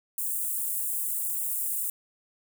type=high-pass noise; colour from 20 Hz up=white; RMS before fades=-30 dBFS; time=0.18-1.9 s; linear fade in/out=2 ms; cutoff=8000 Hz; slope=48 dB/octave; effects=none